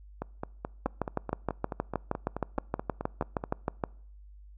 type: two click trains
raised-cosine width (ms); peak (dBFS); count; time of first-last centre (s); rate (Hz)
1; -14 / -19; 20 / 16; 0.86-3.838 / 0.22-3.439; 6.38 / 4.66
effects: noise-tail reverb RT60 0.6 s tail -25 dB re dry + added 50 Hz sine -48 dBFS peak until 4.57 s